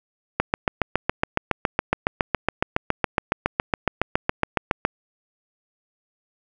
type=click train; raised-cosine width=0.5 ms; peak=-3 dBFS; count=33; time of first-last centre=0.4-4.851 s; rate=7.19 Hz; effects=none